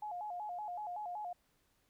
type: tone with vibrato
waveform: sine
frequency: 774 Hz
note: G5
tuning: 22 cents flat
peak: -39 dBFS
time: 0.02-1.33 s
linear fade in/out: 5 ms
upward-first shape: square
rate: 5.3 Hz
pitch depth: 150 cents each way
effects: pink hiss -75 dBFS RMS until 1.89 s